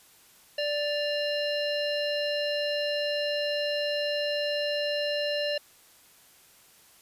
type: harmonic tone with a mistuned harmonic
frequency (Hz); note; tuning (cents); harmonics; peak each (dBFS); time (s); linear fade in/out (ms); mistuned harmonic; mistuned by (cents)
587.3; D5; 0; 1 / 3 / 5 / 7 / 9; -28 / -37 / -33 / -36 / -42; 0.58-5.58; 5; 5; -79
effects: white hiss -57 dBFS RMS until 7.01 s + resampled to 32000 Hz